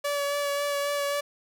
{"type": "tone with vibrato", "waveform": "sawtooth", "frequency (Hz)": 572, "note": "D5", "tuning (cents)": -46, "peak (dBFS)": -22, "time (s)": [0.04, 1.21], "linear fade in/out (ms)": 10, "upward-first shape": "sine", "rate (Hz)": 3.7, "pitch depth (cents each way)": 16, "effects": []}